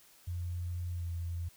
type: tone with pitch glide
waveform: sine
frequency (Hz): 87.7 to 85.35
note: F2 to F2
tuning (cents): +8 to -39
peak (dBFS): -34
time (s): 0.27-1.49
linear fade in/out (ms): 10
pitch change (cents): -47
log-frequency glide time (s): 0.97-1.03
effects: white hiss -61 dBFS RMS until 1.56 s